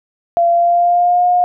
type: tone with pitch glide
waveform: sine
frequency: 685 to 715.3 Hz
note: F5 to F5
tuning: -34 to +41 cents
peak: -9 dBFS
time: 0.37-1.44 s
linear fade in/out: 0 ms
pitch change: +75 cents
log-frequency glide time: 0.49-1.26 s
effects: none